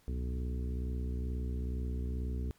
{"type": "harmonic tone with a mistuned harmonic", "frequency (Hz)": 62.2, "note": "B1", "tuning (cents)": 13, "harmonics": [1, 2, 3, 4, 5, 6, 7], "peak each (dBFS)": [-33, -44, -45, -45, -52, -51, -51], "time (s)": [0.08, 2.51], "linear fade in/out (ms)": 0, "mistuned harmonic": 1, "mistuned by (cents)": 150, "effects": ["pink hiss -67 dBFS RMS until 2.58 s", "MP3 96 kbps"]}